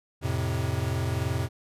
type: chord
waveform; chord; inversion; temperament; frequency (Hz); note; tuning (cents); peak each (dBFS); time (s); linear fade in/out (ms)
square; F major; none; equal; 87.31 / 110 / 130.81; F2 / A2 / C3; 0 / 0 / 0; -31; 0.21-1.49; 50
effects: resampled to 32000 Hz